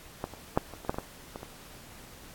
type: clicks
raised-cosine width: 1 ms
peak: -17 / -29 / -8 / -28 / -28 / -12 / -23 / -17 / -23 / -27 dBFS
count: 10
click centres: 0.241 / 0.337 / 0.575 / 0.737 / 0.849 / 0.895 / 0.944 / 0.985 / 1.359 / 1.431 s
effects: pink hiss -50 dBFS RMS until 2.34 s + AAC 64 kbps